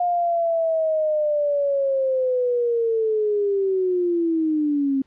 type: linear sweep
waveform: sine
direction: down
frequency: 712 to 265.8 Hz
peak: -18 dBFS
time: 0-5.02 s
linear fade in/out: 5 ms
effects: pink hiss -63 dBFS RMS until 5.06 s + low-pass 4000 Hz 12 dB/octave